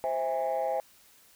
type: chord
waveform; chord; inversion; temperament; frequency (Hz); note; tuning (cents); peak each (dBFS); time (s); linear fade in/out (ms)
sine; C augmented; none; just; 523.3 / 654.1 / 817.6; C5 / E5 / G#5; 0 / -14 / -27; -30; 0.04-0.8; 0
effects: tanh soft clip ceiling -22 dBFS + white hiss -59 dBFS RMS until 1.35 s